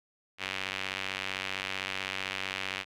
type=tone with band-pass filter; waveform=sawtooth; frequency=95.6 Hz; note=G2; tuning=43 cents flat; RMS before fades=-36 dBFS; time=0.38-2.85 s; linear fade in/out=50 ms; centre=2600 Hz; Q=2; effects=none